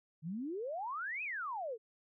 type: exponential two-way sweep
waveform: sine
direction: up then down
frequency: 147.5 to 2603 to 421.8 Hz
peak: -37 dBFS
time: 0.22-1.78 s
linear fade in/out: 50 ms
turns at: 1.23 s
effects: none